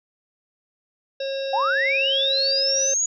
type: harmonic tone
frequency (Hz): 543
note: C#5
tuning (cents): -36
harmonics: 1 / 3 / 5 / 7 / 9 / 10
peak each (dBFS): -25 / -40 / -39 / -35 / -45 / -40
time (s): 1.2-2.94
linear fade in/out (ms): 5
type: linear sweep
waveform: sine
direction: up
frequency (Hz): 740 to 6850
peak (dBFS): -19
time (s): 1.53-3.06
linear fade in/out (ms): 5
effects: none